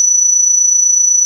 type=tone with amplitude modulation; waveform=sine; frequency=5940 Hz; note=F#8; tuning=6 cents sharp; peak=-5 dBFS; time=0-1.25 s; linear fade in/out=0 ms; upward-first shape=sine; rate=28 Hz; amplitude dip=55%; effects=7-bit

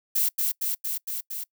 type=noise with echo; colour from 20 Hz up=violet; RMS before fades=-23 dBFS; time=0.15-0.29 s; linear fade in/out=10 ms; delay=230 ms; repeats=5; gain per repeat=-2 dB; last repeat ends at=1.44 s; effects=noise-tail reverb RT60 0.1 s tail -24 dB re dry

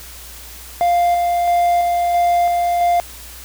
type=tone with tremolo; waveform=triangle; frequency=698.5 Hz; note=F5; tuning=in tune; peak=-10 dBFS; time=0.81-3 s; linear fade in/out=0 ms; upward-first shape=square; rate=1.5 Hz; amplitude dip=25%; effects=added 60 Hz sine -39 dBFS peak until 3.44 s + white hiss -37 dBFS RMS until 3.44 s

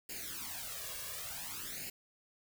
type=noise with flanger; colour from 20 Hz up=white; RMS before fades=-43 dBFS; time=0.09-1.9 s; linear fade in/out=5 ms; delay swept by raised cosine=0.42 to 1.82 ms; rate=0.56 Hz; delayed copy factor=+0.85; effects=none

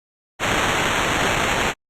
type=noise with sample-and-hold; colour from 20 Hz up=white; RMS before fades=-20 dBFS; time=0.39-1.74 s; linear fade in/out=50 ms; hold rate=4900 Hz; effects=low-pass 8000 Hz 12 dB/octave + Opus 48 kbps

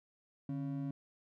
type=ring-modulated tone; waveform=triangle; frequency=210 Hz; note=G#3; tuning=19 cents sharp; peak=-31 dBFS; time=0.49-0.91 s; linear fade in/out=2 ms; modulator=63.4 Hz; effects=none

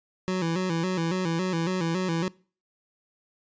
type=tone with vibrato; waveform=25% pulse; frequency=175.2 Hz; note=F3; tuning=6 cents sharp; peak=-21 dBFS; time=0.28-2.28 s; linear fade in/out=0 ms; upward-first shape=square; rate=3.6 Hz; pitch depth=98 cents each way; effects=noise-tail reverb RT60 0.4 s tail -23 dB re dry + resampled to 16000 Hz

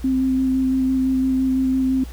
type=tone with vibrato; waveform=sine; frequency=261.6 Hz; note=C4; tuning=in tune; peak=-16 dBFS; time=0.04-2.04 s; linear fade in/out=5 ms; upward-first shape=square; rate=5.9 Hz; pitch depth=10 cents each way; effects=added 60 Hz sine -31 dBFS peak until 2.12 s + pink hiss -45 dBFS RMS until 2.12 s

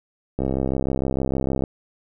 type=click train; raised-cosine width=2 ms; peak=-10 dBFS; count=84; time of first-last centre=0.39-1.638 s; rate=66.5 Hz; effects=none

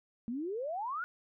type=exponential sweep; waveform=sine; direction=up; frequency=222.2 to 1480 Hz; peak=-34 dBFS; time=0.28-1.04 s; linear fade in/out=0 ms; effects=none

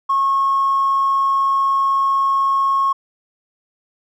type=tone with tanh clipping; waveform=triangle; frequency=1091 Hz; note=C#6; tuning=28 cents flat; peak=-13 dBFS; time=0.09-2.93 s; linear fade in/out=10 ms; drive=1 dB; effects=none

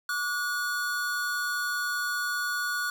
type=tone pair together; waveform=square; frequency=1154.8 / 1455 Hz; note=D6 / F#6; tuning=-30 / -29 cents; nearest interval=major third; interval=401 cents; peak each=-36 / -29 dBFS; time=0.09-2.9 s; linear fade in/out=2 ms; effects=none

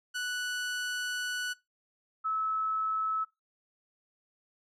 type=tone pair in turn; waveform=sawtooth / sine; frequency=1480 / 1299.6 Hz; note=F#6 / E6; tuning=0 / -25 cents; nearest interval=major second; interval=225 cents; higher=first; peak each=-28 dBFS; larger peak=neither; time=0.14-1.54 / 2.24-3.25 s; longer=first; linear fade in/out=20 ms; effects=noise-tail reverb RT60 0.2 s tail -20 dB re dry + low-pass 10000 Hz 12 dB/octave

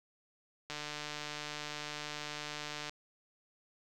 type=click train; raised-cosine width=0.2 ms; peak=-23 dBFS; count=328; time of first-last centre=0.7-2.895 s; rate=149 Hz; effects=none

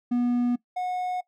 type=tone pair in turn; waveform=triangle; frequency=243.2 / 728.8 Hz; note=B3 / F#5; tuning=-26 / -26 cents; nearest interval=octave + perfect fifth; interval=1900 cents; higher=second; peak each=-19 / -24 dBFS; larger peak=first; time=0.11-0.56 / 0.76-1.21 s; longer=neither; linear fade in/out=10 ms; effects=noise-tail reverb RT60 0.1 s tail -19 dB re dry

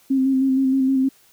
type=tone with vibrato; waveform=sine; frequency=265.5 Hz; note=C4; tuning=25 cents sharp; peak=-15 dBFS; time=0.1-1.09 s; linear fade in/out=10 ms; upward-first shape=square; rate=6.4 Hz; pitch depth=22 cents each way; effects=white hiss -55 dBFS RMS until 1.32 s

